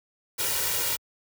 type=noise with comb filter; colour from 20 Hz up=white; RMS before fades=-27 dBFS; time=0.38-0.97 s; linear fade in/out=20 ms; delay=2.1 ms; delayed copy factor=+0.75; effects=high-pass 60 Hz 12 dB/octave